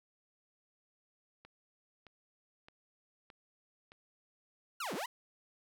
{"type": "click train", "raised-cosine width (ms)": 0.3, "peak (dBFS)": -38, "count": 5, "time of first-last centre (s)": [1.45, 3.919], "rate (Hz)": 1.62}
{"type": "linear two-way sweep", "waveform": "sawtooth", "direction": "down then up", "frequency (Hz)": [1480, 153.4, 1044], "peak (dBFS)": -33, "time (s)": [4.8, 5.06], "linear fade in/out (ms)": 5, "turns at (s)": 4.94}
{"effects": ["12-bit"]}